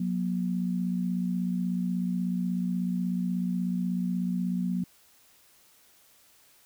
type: tone pair together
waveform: sine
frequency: 182.7 / 239.1 Hz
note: F#3 / A#3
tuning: -22 / +44 cents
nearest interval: perfect fourth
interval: 466 cents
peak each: -27 / -32 dBFS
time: 0-4.84 s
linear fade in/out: 5 ms
effects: white hiss -60 dBFS RMS until 6.65 s